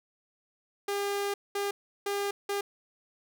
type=tone bursts at uneven times; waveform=sawtooth; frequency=402.7 Hz; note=G4; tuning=47 cents sharp; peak=-25 dBFS; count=4; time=0.88-1.34 / 1.55-1.71 / 2.06-2.31 / 2.49-2.61 s; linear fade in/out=5 ms; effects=none